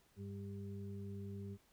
harmonic tone, 99.4 Hz, G2, 25 cents sharp, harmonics 1 / 2 / 4, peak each -46 / -48 / -53 dBFS, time 0.16-1.58 s, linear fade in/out 50 ms, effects pink hiss -72 dBFS RMS until 1.72 s

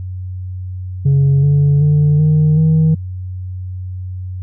sine tone with pitch steps, 138.8 / 143.45 / 148.25 / 153.21 / 158.34 Hz, C#3 / D3 / D3 / D#3 / D#3, +3 / -40 / +17 / -26 / +31 cents, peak -6 dBFS, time 1.05-2.95 s, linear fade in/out 10 ms, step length 380 ms, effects tanh soft clip ceiling -7 dBFS + added 92 Hz sine -22 dBFS peak until 4.42 s

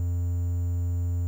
triangle tone, 87.31 Hz, F2, in tune, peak -22 dBFS, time 0-1.27 s, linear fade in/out 0 ms, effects 9-bit

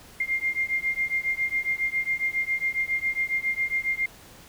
sine beating tone pair, 2108 / 2115.3 Hz, C7 / C7, +12 / +18 cents, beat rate 7.3 Hz, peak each -27 dBFS, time 0.2-4.06 s, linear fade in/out 5 ms, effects pink hiss -49 dBFS RMS until 4.48 s

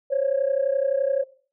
sine tone pair together, 528.3 / 560 Hz, C5 / C#5, +17 / +18 cents, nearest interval minor second, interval 101 cents, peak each -23 / -21 dBFS, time 0.1-1.24 s, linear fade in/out 20 ms, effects noise-tail reverb RT60 0.4 s tail -17 dB re dry + tanh soft clip ceiling -14 dBFS

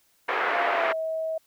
white band-pass noise, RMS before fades -26 dBFS, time 0.28-0.93 s, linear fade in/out 10 ms, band 380 to 2000 Hz, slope 24 dB/octave
sine tone with pitch glide, 696 to 641.9 Hz, F5 to E5, -6 to -46 cents, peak -26 dBFS, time 0.53-1.38 s, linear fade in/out 5 ms, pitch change -140 cents, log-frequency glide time 0.69-0.96 s
effects white hiss -65 dBFS RMS until 1.46 s

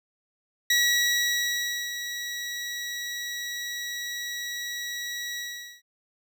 20% pulse tone with ADSR envelope, 1926 Hz, B6, 44 cents flat, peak -14 dBFS, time 0.7-5.82 s, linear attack 4 ms, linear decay 1200 ms, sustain -12 dB, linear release 440 ms, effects none

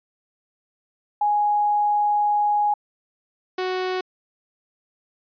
sine / sawtooth tone pair in turn, 830.6 / 370 Hz, G#5 / F#4, 0 / 0 cents, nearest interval octave + major second, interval 1400 cents, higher first, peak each -17 / -19 dBFS, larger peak first, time 1.21-2.74 / 3.58-4.01 s, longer first, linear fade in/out 5 ms, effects resampled to 11025 Hz

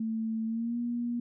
sine tone with pitch glide, 222.8 to 238.8 Hz, A3 to A#3, +22 to +42 cents, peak -29 dBFS, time 0-1.2 s, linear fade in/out 5 ms, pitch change +120 cents, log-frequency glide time 0.46-0.78 s, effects none

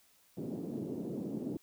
white band-pass noise, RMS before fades -39 dBFS, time 0.37-1.57 s, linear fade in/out 2 ms, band 150 to 370 Hz, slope 24 dB/octave, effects white hiss -67 dBFS RMS until 1.62 s

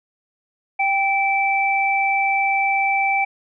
sine tone pair together, 787 / 2324 Hz, G5 / D7, +7 / -19 cents, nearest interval octave + perfect fifth, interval 1874 cents, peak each -19 dBFS, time 0.79-3.25 s, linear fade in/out 10 ms, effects none

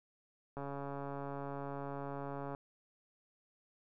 click train, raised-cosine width 1 ms, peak -29 dBFS, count 278, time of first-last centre 0.57-2.549 s, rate 140 Hz, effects none

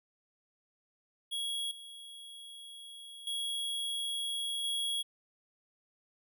square tone with level steps, 3322 Hz, G#7, in tune, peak -34 / -47 / -34 / -32 dBFS, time 1.31-5.03 s, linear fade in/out 20 ms, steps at 1.71 / 3.27 / 4.64 s, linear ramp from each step 2 ms, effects none

